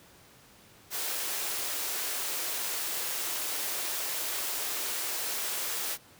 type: high-pass noise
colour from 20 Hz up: white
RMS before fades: -33 dBFS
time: 0.9-5.98 s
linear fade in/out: 50 ms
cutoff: 300 Hz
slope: 48 dB/octave
effects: pink hiss -56 dBFS RMS until 6.19 s + high-pass 80 Hz 12 dB/octave